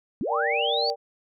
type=linear sweep; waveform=sine; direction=up; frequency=172.1 to 4654 Hz; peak=-25 dBFS; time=0.21-0.9 s; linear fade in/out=0 ms
type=chord; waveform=sine; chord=G minor; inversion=first; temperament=equal; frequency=466.2 / 587.3 / 784 Hz; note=Bb4 / D5 / G5; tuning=0 / 0 / 0 cents; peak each=-28 dBFS; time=0.27-0.96 s; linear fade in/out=50 ms
effects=none